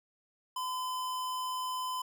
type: tone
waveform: square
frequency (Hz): 1017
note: C6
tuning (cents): -50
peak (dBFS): -34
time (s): 0.56-2.02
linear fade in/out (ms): 5
effects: none